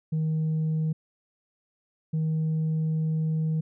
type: tone pair in turn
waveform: sine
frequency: 157.5 / 158.07 Hz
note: D#3 / D#3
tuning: +21 / +28 cents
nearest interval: unison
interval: 7 cents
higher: second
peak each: -21 dBFS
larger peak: neither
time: 0.12-0.93 / 2.13-3.61 s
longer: second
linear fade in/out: 10 ms
effects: tanh soft clip ceiling -22 dBFS